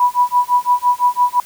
sine tone with tremolo, 982 Hz, B5, 10 cents flat, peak -8 dBFS, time 0-1.4 s, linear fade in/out 2 ms, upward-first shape sine, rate 5.9 Hz, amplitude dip 100%, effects white hiss -40 dBFS RMS until 1.45 s

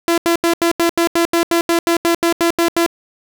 sawtooth tone bursts, 338.1 Hz, E4, 44 cents sharp, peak -8 dBFS, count 16, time 0.08-2.863 s, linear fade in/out 0 ms, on 98 ms, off 81 ms, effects none

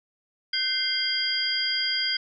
sine tone cluster, 1537 / 2084 / 3214 / 4836 Hz, G6 / C7 / G7 / D8, -35 / -7 / +43 / +50 cents, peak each -32 / -32 / -29 / -26 dBFS, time 0.53-2.17 s, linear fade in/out 5 ms, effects none

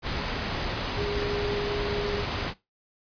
sine tone in noise, 410 Hz, G#4, 22 cents flat, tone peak -30 dBFS, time 0.94-2.25 s, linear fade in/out 50 ms, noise pink, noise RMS -30 dBFS, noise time 0.02-2.54 s, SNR -3 dB, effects noise-tail reverb RT60 0.2 s tail -17 dB re dry + resampled to 11025 Hz

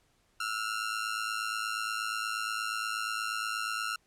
sawtooth ring-modulated tone, 1376 Hz, F6, 26 cents flat, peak -25 dBFS, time 0.4-3.96 s, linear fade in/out 5 ms, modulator 54.2 Hz, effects pink hiss -70 dBFS RMS until 4.06 s + low-pass 11000 Hz 12 dB/octave

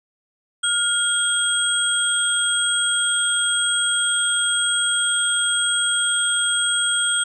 sine tone cluster, 1417 / 3261 / 8270 Hz, F6 / G#7 / C9, +25 / -32 / -21 cents, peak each -22 dBFS, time 0.63-7.24 s, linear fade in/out 10 ms, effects none

